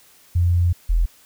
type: tone pair in turn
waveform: sine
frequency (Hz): 87.31 / 41.76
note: F2 / E1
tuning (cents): 0 / +23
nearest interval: octave + minor second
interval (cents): 1277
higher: first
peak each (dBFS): -14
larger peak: neither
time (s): 0.35-0.73 / 0.89-1.06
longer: first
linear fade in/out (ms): 10
effects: white hiss -52 dBFS RMS until 1.25 s